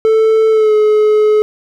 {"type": "tone with pitch glide", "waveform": "triangle", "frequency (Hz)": [441.2, 426.2], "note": ["A4", "G#4"], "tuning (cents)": [5, 45], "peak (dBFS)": -5, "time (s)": [0.05, 1.42], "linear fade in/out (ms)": 0, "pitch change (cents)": -60, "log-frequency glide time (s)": [0.5, 0.74], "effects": []}